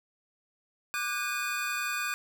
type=tone cluster; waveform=square; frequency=1184 / 1478 / 1609 / 2472 Hz; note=D6 / F#6 / G6 / D#7; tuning=+14 / -2 / +45 / -12 cents; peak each=-37 / -37 / -37 / -35 dBFS; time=0.94-2.14 s; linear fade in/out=0 ms; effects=none